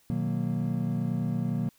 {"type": "chord", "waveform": "triangle", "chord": "B major seventh", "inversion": "none", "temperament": "equal with one note detuned", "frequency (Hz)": [123.11, 155.56, 185, 233.1], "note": ["B2", "D#3", "F#3", "A#3"], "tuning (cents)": [-5, 0, 0, 0], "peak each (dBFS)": -30, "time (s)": [0.1, 1.69], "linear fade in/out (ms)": 0, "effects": ["white hiss -64 dBFS RMS until 1.78 s"]}